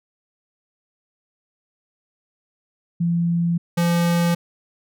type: tone pair in turn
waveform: sine / square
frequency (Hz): 170.4 / 171.49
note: F3 / F3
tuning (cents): -42 / -31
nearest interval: unison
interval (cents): 11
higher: second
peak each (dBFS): -17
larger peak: neither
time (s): 3-3.58 / 3.77-4.35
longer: neither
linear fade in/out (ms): 10
effects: none